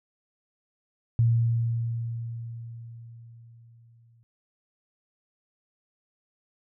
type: tone with exponential decay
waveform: sine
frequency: 116.1 Hz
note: A#2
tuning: 7 cents flat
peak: -17 dBFS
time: 1.19-4.23 s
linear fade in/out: 0 ms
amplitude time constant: 660 ms
effects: none